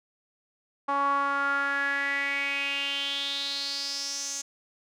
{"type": "tone with band-pass filter sweep", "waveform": "sawtooth", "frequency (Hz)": 279.9, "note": "C#4", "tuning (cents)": 17, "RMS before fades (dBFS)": -29, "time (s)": [0.88, 4.42], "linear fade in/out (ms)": 10, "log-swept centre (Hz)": [1000, 6600], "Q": 6.4, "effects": []}